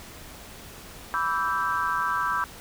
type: chord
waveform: sine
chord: E minor seventh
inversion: second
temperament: equal with one note detuned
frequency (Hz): 987.8 / 1153.8 / 1318.5 / 1568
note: B5 / D6 / E6 / G6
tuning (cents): 0 / -31 / 0 / 0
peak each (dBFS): -29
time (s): 1.14-2.44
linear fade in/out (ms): 0
effects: pink hiss -44 dBFS RMS until 2.6 s